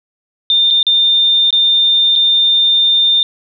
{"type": "tone with dropouts", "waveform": "sine", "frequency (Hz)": 3610, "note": "A7", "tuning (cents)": 44, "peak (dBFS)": -8, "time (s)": [0.5, 3.23], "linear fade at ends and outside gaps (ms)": 1, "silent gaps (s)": [[0.704, 0.708], [0.829, 0.867], [1.506, 1.527], [2.155, 2.16]], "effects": []}